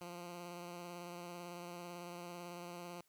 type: tone with vibrato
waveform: 10% pulse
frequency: 174.61 Hz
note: F3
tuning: in tune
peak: -38 dBFS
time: 0.01-3.01 s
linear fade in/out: 2 ms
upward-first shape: sine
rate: 18 Hz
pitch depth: 23 cents each way
effects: white hiss -75 dBFS RMS until 3.08 s